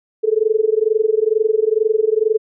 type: tone with amplitude modulation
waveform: sine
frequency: 436.4 Hz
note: A4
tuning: 14 cents flat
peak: -9 dBFS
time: 0.23-2.38 s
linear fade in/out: 20 ms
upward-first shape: sine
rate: 22.2 Hz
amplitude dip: 95%
effects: none